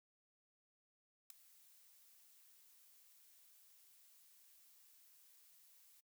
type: noise with ADSR envelope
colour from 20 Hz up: blue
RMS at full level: -45 dBFS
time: 1.3-6.01 s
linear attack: 3 ms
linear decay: 4 ms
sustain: -22 dB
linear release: 13 ms
effects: noise-tail reverb RT60 0.1 s tail -23 dB re dry